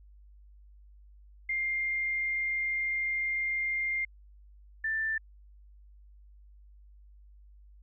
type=tone pair in turn; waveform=sine; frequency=2109 / 1773.5 Hz; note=C7 / A6; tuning=+13 / +13 cents; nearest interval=minor third; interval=300 cents; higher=first; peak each=-28 dBFS; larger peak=neither; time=1.49-4.05 / 4.84-5.18 s; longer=first; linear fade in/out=5 ms; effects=added 50 Hz sine -52 dBFS peak until 7.82 s